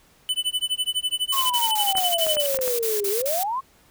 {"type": "tone with tremolo", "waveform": "square", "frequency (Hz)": 3001, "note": "F#7", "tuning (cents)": 24, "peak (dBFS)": -20, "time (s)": [0.29, 2.46], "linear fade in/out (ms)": 0, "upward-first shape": "sine", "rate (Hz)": 12, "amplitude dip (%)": 100}
{"type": "noise bursts", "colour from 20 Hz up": "blue", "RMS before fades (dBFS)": -27, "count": 10, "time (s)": [1.32, 3.435], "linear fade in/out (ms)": 5, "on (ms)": 180, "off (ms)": 35}
{"type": "exponential two-way sweep", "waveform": "sine", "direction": "down then up", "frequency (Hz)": [1108.7, 392, 1108.7], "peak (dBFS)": -23, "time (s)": [1.32, 3.61], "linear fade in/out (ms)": 20, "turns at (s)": 3.09}
{"type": "clicks", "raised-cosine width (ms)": 0.5, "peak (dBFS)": -18, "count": 7, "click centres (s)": [1.953, 1.983, 2.267, 2.369, 2.546, 2.589, 2.678]}
{"effects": ["pink hiss -57 dBFS RMS until 3.9 s"]}